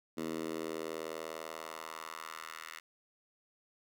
10% pulse tone with high-pass filter sweep, 80.3 Hz, E2, 45 cents flat, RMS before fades -42 dBFS, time 0.17-2.8 s, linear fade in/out 10 ms, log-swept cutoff 260 to 1700 Hz, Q 1.8, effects none

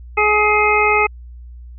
harmonic tone, 421.3 Hz, G#4, 25 cents sharp, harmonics 1 / 2 / 3 / 5 / 6, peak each -18 / -18 / -18 / -18 / -18 dBFS, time 0.17-1.07 s, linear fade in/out 10 ms, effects added 60 Hz sine -33 dBFS peak until 1.78 s

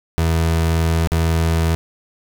30% pulse tone with dropouts, 82 Hz, E2, 9 cents flat, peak -12 dBFS, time 0.18-1.75 s, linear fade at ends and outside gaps 0 ms, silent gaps 1.073-1.119 s, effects none

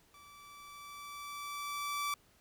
sawtooth tone with level ramp, 1159 Hz, D6, 23 cents flat, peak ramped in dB -52 to -29 dBFS, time 0.14-2.14 s, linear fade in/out 2 ms, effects pink hiss -67 dBFS RMS until 2.4 s

